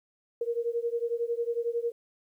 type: beating tone pair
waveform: sine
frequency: 464.9 / 475.9 Hz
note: A#4 / A#4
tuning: -5 / +36 cents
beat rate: 11 Hz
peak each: -30 / -31 dBFS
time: 0.41-1.92 s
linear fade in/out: 5 ms
effects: 11-bit